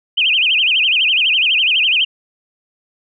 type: tone with vibrato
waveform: sine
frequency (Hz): 2794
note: F7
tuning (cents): 0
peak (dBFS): -11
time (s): 0.17-2.05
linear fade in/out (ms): 10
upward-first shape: sine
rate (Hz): 12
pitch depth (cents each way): 230
effects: none